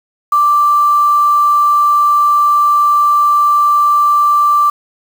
sine tone with quantisation, 1174.7 Hz, D6, in tune, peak -7 dBFS, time 0.32-4.7 s, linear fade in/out 5 ms, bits 5, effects none

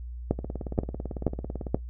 two click trains, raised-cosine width 2 ms, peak -9 / -20 dBFS, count 4 / 24, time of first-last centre 0.31-1.745 / 0.39-1.668 s, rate 2.09 / 18 Hz, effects noise-tail reverb RT60 0.1 s tail -17 dB re dry + added 60 Hz sine -35 dBFS peak until 1.89 s

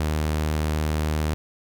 sawtooth tone, 76.9 Hz, D#2, 20 cents flat, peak -18 dBFS, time 0-1.34 s, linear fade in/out 0 ms, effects none

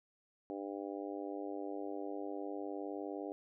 harmonic tone, 99.7 Hz, G2, 30 cents sharp, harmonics 3 / 4 / 5 / 6 / 7 / 8, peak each -43 / -45 / -47 / -49 / -50 / -51 dBFS, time 0.5-3.32 s, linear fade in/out 0 ms, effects none

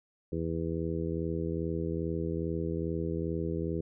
harmonic tone, 82.41 Hz, E2, in tune, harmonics 1 / 2 / 3 / 4 / 5 / 6, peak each -37 / -35 / -41 / -36 / -37 / -40 dBFS, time 0.32-3.81 s, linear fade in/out 5 ms, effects none

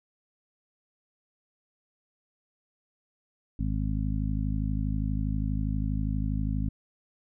harmonic tone, 52.4 Hz, G#1, 16 cents sharp, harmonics 1 / 2 / 3 / 4 / 5, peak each -29 / -32 / -34 / -35 / -36 dBFS, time 3.59-6.69 s, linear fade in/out 5 ms, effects none

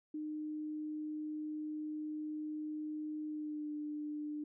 sine tone with pitch glide, 305.3 to 299 Hz, D#4 to D4, -33 to +31 cents, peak -38 dBFS, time 0.14-4.44 s, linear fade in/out 5 ms, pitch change -36 cents, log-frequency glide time 3.26-3.72 s, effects none

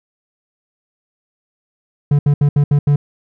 triangle tone bursts at uneven times, 144.5 Hz, D3, 28 cents flat, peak -7 dBFS, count 6, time 2.11-2.19 / 2.26-2.34 / 2.41-2.49 / 2.56-2.64 / 2.71-2.79 / 2.87-2.96 s, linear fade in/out 5 ms, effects none

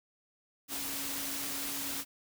sine tone in noise, 277.2 Hz, C#4, in tune, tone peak -46 dBFS, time 0.68-2.05 s, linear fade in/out 50 ms, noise white, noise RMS -37 dBFS, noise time 0.68-2.05 s, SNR -12 dB, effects none

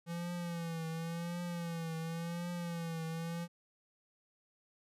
square tone with vibrato, 168.4 Hz, E3, 37 cents sharp, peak -38 dBFS, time 0.06-3.48 s, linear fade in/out 50 ms, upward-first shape triangle, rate 0.92 Hz, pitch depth 74 cents each way, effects resampled to 32000 Hz

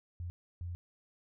sine tone bursts at uneven times, 87.31 Hz, F2, in tune, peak -37 dBFS, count 2, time 0.2-0.3 / 0.61-0.75 s, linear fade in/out 0 ms, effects none

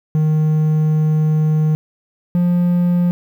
triangle tone pair in turn, 154.9 / 175.88 Hz, D#3 / F3, -7 / +13 cents, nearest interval major second, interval 220 cents, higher second, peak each -10 dBFS, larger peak neither, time 0.15-1.75 / 2.35-3.11 s, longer first, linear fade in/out 0 ms, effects 8-bit

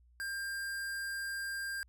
square tone, 1597 Hz, G6, 32 cents sharp, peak -37 dBFS, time 0.2-1.83 s, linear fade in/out 0 ms, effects added 60 Hz sine -61 dBFS peak until 1.88 s

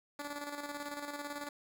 10% pulse tone with tremolo, 289.6 Hz, D4, 24 cents flat, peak -30 dBFS, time 0.19-1.49 s, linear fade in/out 5 ms, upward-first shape square, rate 18 Hz, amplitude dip 50%, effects none

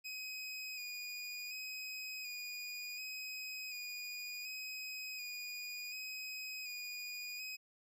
25% pulse tone with vibrato, 2489 Hz, D#7, in tune, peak -39 dBFS, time 0.04-7.57 s, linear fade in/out 20 ms, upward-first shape square, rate 0.68 Hz, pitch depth 25 cents each way, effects none

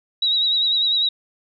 sine tone with vibrato, 3839 Hz, B7, 50 cents flat, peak -16 dBFS, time 0.22-1.09 s, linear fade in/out 5 ms, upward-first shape sine, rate 10 Hz, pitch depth 46 cents each way, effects none

